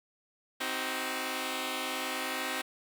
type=chord; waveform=5% pulse; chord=C diminished; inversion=none; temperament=just; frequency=261.6 / 314 / 376.7 Hz; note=C4 / Eb4 / Gb4; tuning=0 / +16 / +31 cents; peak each=-24 / -26 / -27 dBFS; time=0.6-2.62 s; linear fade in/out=10 ms; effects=none